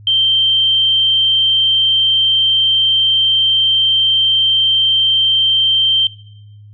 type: tone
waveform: sine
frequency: 3136 Hz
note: G7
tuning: in tune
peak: -10 dBFS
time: 0.07-6.07 s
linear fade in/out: 2 ms
effects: noise-tail reverb RT60 0.9 s tail -19 dB re dry + added 104 Hz sine -36 dBFS peak until 6.73 s